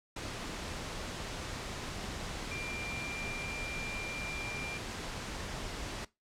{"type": "tone in noise", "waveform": "sine", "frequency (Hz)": 2379, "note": "D7", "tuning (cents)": 22, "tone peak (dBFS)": -39, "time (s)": [2.51, 4.78], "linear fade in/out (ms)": 5, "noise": "pink", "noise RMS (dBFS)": -40, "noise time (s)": [0.16, 6.05], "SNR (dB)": -2, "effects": ["noise-tail reverb RT60 0.2 s tail -19 dB re dry", "low-pass 7000 Hz 12 dB/octave"]}